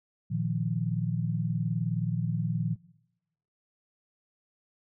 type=chord; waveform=sine; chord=Bb suspended fourth; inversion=none; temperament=equal; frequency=116.54 / 155.56 / 174.61 Hz; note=Bb2 / Eb3 / F3; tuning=0 / 0 / 0 cents; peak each=-31 dBFS; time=0.3-2.76 s; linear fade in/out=20 ms; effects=noise-tail reverb RT60 0.9 s tail -22 dB re dry